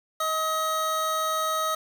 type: tone pair together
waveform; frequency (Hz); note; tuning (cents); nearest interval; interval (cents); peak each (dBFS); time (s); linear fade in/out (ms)
square; 632 / 1269.5; D#5 / D#6; +27 / +34; octave; 1207; -31 / -26; 0.2-1.75; 5
effects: 8-bit